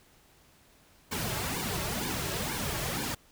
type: noise with flanger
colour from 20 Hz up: pink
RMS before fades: -33 dBFS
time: 1.11-3.15 s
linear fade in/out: 10 ms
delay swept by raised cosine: 1.5 to 4.1 ms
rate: 2.1 Hz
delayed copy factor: -0.95
effects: pink hiss -61 dBFS RMS until 3.31 s